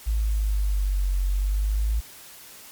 sine exponential two-way sweep, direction down then up, 55 to 46 to 55 Hz, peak -20 dBFS, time 0.06-2.01 s, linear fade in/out 20 ms, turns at 1.19 s, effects white hiss -45 dBFS RMS until 2.71 s + MP3 96 kbps

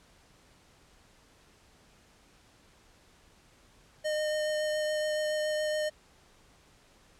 square tone with vibrato, 611 Hz, D#5, 32 cents flat, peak -29 dBFS, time 4.04-5.9 s, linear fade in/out 20 ms, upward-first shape triangle, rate 7.1 Hz, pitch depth 12 cents each way, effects pink hiss -61 dBFS RMS until 7.19 s + low-pass 9000 Hz 12 dB/octave

